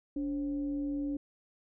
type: tone with frequency modulation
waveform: sine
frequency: 287.4 Hz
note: D4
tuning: 37 cents flat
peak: -31 dBFS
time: 0.16-1.17 s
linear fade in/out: 5 ms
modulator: 245 Hz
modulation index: 0.33
effects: none